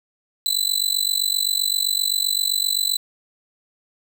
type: tone with amplitude modulation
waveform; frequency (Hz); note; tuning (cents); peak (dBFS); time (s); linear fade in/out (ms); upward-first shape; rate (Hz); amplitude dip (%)
sawtooth; 4000; B7; +21; -12; 0.46-2.97; 0; sine; 47.7; 95
effects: none